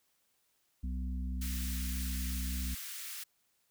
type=harmonic tone; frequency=63.1 Hz; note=B1; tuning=38 cents sharp; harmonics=1 / 3 / 4; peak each=-34 / -44 / -46 dBFS; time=0.83-2.75 s; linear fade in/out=10 ms
type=high-pass noise; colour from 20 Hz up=white; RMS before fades=-43 dBFS; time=1.41-3.24 s; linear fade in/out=10 ms; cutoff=1400 Hz; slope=24 dB/octave
effects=white hiss -75 dBFS RMS until 3.7 s